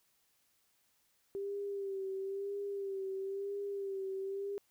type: tone with vibrato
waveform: sine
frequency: 393.4 Hz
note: G4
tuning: 6 cents sharp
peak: -36 dBFS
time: 1.35-4.58 s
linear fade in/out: 0 ms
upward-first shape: sine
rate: 1 Hz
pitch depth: 42 cents each way
effects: white hiss -74 dBFS RMS until 4.7 s